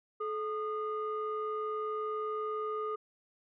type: tone pair together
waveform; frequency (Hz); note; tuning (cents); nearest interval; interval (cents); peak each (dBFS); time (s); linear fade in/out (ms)
sine; 431.2 / 1226; A4 / D#6; -35 / -26; octave + tritone; 1809; -34 / -35; 0.2-2.96; 10
effects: tanh soft clip ceiling -27 dBFS